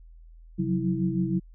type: tone cluster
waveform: sine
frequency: 132.1 / 177.5 / 183.9 / 326.1 Hz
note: C3 / F3 / F#3 / E4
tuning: +17 / +28 / -10 / -19 cents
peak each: -31 / -29 / -27 / -30 dBFS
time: 0.58-1.4 s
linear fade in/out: 20 ms
effects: added 41 Hz sine -46 dBFS peak until 1.54 s